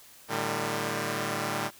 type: tone cluster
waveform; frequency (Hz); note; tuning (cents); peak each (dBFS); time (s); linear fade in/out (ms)
5% pulse; 113.4 / 151.1 / 198.6; A#2 / D3 / G3; -47 / +50 / +23; -22; 0.28-1.71; 50
effects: white hiss -53 dBFS RMS until 1.79 s